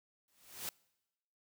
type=noise with exponential growth; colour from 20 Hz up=white; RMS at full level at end=-38 dBFS; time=0.28-0.69 s; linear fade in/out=1 ms; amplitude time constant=87 ms; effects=noise-tail reverb RT60 1.0 s tail -25 dB re dry